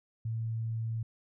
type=tone; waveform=sine; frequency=113 Hz; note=A2; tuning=47 cents sharp; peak=-31 dBFS; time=0.25-1.03 s; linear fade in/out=5 ms; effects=none